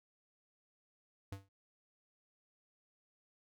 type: tone with exponential decay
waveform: square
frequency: 98 Hz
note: G2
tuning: in tune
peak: -39 dBFS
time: 1.32-1.49 s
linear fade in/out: 5 ms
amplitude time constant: 35 ms
effects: none